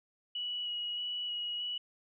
sine tone with vibrato, 2923 Hz, F#7, 22 cents flat, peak -34 dBFS, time 0.35-1.78 s, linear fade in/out 5 ms, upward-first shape square, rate 1.6 Hz, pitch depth 11 cents each way, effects none

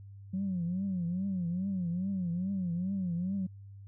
sine tone with vibrato, 183 Hz, F#3, 19 cents flat, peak -29 dBFS, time 0.33-3.47 s, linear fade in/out 10 ms, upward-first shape triangle, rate 2.4 Hz, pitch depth 160 cents each way, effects tanh soft clip ceiling -26 dBFS + added 99 Hz sine -46 dBFS peak until 3.87 s

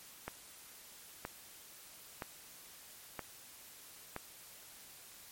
click train, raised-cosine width 0.5 ms, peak -24 dBFS, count 5, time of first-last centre 0.28-4.163 s, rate 1.03 Hz, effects white hiss -55 dBFS RMS until 5.31 s + MP3 64 kbps

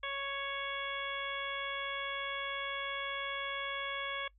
harmonic tone with a mistuned harmonic, 554.4 Hz, C#5, in tune, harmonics 1 / 2 / 3 / 4 / 5 / 6, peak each -44 / -41 / -42 / -41 / -47 / -43 dBFS, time 0.03-4.28 s, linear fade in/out 5 ms, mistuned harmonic 6, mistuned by +16 cents, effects noise-tail reverb RT60 0.1 s tail -23 dB re dry + added 50 Hz sine -62 dBFS peak until 4.38 s

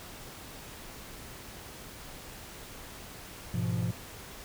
triangle chord, F diminished, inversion first, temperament equal with one note detuned, 103.83 / 123.47 / 172.41 Hz, Ab2 / Cb3 / F3, 0 / 0 / -22 cents, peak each -30 dBFS, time 3.54-3.91 s, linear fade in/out 5 ms, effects tanh soft clip ceiling -19 dBFS + pink hiss -46 dBFS RMS until 4.44 s

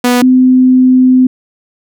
sawtooth / sine tone pair in turn, 246 / 255.8 Hz, B3 / C4, -7 / -39 cents, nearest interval minor second, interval 68 cents, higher second, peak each -3 dBFS, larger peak neither, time 0.04-0.22 / 0.22-1.27 s, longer second, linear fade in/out 5 ms, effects none

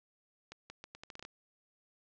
accelerating click train, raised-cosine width 0.2 ms, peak -29 dBFS, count 10, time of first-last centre 0.52-1.251 s, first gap 180 ms, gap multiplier 0.78, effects low-pass 7000 Hz 12 dB/octave

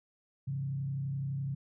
sine tone with frequency modulation, 136.7 Hz, C#3, 24 cents flat, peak -32 dBFS, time 0.47-1.55 s, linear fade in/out 10 ms, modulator 31.8 Hz, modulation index 0.5, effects none

